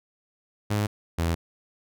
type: tone pair in turn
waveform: sawtooth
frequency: 104.5 / 83.54 Hz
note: G#2 / E2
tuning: +11 / +24 cents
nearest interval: major third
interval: 387 cents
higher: first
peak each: -19 dBFS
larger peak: neither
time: 0.7-0.87 / 1.18-1.35 s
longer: neither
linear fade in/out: 10 ms
effects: none